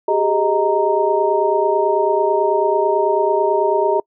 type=tone cluster; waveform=sine; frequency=385.1 / 414.2 / 625 / 930 Hz; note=G4 / G#4 / D#5 / A#5; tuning=-31 / -5 / +8 / -4 cents; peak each=-19 dBFS; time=0.08-4 s; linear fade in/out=5 ms; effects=noise-tail reverb RT60 0.1 s tail -26 dB re dry